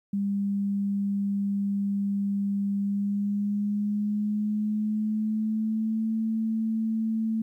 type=tone with pitch glide; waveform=sine; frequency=200 to 221.9 Hz; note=G3 to A3; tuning=+35 to +15 cents; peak=-24 dBFS; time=0.13-7.42 s; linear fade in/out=5 ms; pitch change=+180 cents; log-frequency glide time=2.8-6.12 s; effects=11-bit